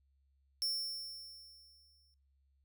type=tone with exponential decay; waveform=40% pulse; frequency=5400 Hz; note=E8; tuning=41 cents sharp; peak=-31 dBFS; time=0.62-2.14 s; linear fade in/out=0 ms; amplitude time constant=330 ms; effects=noise-tail reverb RT60 0.5 s tail -25 dB re dry + added 68 Hz sine -70 dBFS peak until 2.64 s